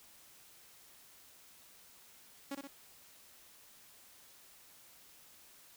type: tone with echo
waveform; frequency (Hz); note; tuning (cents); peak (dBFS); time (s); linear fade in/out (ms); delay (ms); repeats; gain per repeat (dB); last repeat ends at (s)
sawtooth; 278; C#4; +5; -34; 2.51-2.55; 5; 62; 2; -4; 2.674
effects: white hiss -60 dBFS RMS until 5.76 s